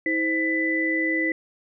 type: tone cluster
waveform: sine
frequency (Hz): 322.7 / 520 / 1993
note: E4 / C5 / B6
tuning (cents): -37 / -11 / +15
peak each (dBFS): -25 / -32 / -23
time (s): 0.06-1.32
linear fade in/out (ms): 2
effects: none